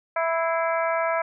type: harmonic tone with a mistuned harmonic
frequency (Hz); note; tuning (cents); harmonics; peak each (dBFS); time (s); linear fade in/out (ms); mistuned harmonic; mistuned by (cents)
329.6; E4; 0; 2 / 3 / 4 / 5 / 6 / 7; -24 / -28 / -29 / -32 / -36 / -35; 0.16-1.22; 5; 6; +74
effects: none